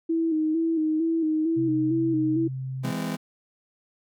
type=tone with vibrato; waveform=sine; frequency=320 Hz; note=D#4; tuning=49 cents sharp; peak=-21 dBFS; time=0.09-2.48 s; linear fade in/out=10 ms; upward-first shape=square; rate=2.2 Hz; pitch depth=44 cents each way
type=tone; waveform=sine; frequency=131.3 Hz; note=C3; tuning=6 cents sharp; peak=-29 dBFS; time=1.56-2.92 s; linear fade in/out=20 ms
type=chord; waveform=40% pulse; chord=E augmented; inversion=none; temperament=just; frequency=164.81 / 206 / 257.5 Hz; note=E3 / G#3 / B#3; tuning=0 / -14 / -28 cents; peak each=-31 dBFS; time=2.83-3.17 s; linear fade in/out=20 ms
effects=none